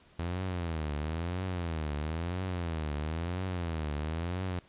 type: tone with vibrato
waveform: sawtooth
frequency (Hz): 83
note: E2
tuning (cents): +12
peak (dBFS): -28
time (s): 0.19-4.59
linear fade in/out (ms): 0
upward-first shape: triangle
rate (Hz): 1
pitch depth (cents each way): 230
effects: pink hiss -61 dBFS RMS until 4.68 s + resampled to 8000 Hz